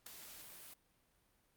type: noise with ADSR envelope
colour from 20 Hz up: white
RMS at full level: -45 dBFS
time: 0.06-0.74 s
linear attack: 6 ms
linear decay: 4 ms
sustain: -9 dB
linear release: 7 ms
effects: pink hiss -75 dBFS RMS until 1.56 s + Opus 48 kbps